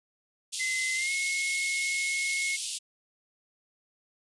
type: band-pass noise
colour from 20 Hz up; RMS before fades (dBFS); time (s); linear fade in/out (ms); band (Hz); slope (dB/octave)
white; -35; 0.52-2.79; 20; 2800 to 10000; 48
type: tone with pitch glide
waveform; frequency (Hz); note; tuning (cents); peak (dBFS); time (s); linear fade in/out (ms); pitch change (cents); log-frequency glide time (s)
sine; 2053 to 2175; C7 to C#7; -33 to -33; -28; 0.59-2.57; 20; +100; 0.95-1.11
effects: resampled to 24000 Hz